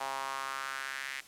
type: tone with high-pass filter sweep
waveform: sawtooth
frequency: 135.1 Hz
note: C#3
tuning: 44 cents flat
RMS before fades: -38 dBFS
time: 0-1.21 s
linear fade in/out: 10 ms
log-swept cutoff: 830 to 2000 Hz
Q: 3
effects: white hiss -55 dBFS RMS until 1.27 s + low-pass 11000 Hz 12 dB/octave